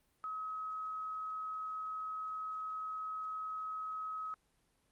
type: tone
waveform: sine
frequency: 1275 Hz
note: D#6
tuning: 42 cents sharp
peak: -38 dBFS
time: 0.24-4.34 s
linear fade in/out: 0 ms
effects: pink hiss -75 dBFS RMS until 4.91 s + Opus 32 kbps